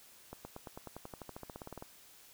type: accelerating click train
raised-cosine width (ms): 1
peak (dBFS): -30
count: 20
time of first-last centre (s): 0.33-1.824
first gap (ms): 120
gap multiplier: 0.95
effects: white hiss -59 dBFS RMS until 2.33 s